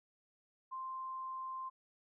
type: tone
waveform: sine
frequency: 1046.5 Hz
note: C6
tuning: in tune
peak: -40 dBFS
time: 0.71-1.7 s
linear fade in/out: 20 ms
effects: none